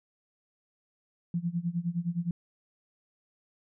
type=tone with tremolo; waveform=sine; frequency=171.9 Hz; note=F3; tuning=27 cents flat; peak=-25 dBFS; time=1.34-2.31 s; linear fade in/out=2 ms; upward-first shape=sine; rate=9.7 Hz; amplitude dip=90%; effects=none